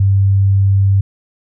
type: tone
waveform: sine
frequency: 98 Hz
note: G2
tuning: in tune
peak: -8 dBFS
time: 0-1.01 s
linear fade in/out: 5 ms
effects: none